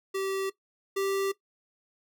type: tone pair in turn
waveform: square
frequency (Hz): 386.9 / 391.2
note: G4 / G4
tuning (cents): -23 / -4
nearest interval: unison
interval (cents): 19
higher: second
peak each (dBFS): -29 / -27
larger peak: second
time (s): 0.14-0.5 / 0.96-1.32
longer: neither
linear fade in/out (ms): 10
effects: noise-tail reverb RT60 0.1 s tail -17 dB re dry